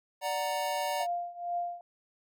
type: chord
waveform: square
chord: D augmented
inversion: none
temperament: equal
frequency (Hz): 587.3 / 740 / 932.3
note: D5 / F#5 / A#5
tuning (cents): 0 / 0 / 0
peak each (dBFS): -35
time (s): 0.21-1.07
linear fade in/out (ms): 50
type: tone with tremolo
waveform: sine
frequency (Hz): 698.5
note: F5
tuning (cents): 0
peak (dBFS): -28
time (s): 1-1.81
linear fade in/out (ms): 2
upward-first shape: triangle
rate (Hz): 2.2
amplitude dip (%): 90
effects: none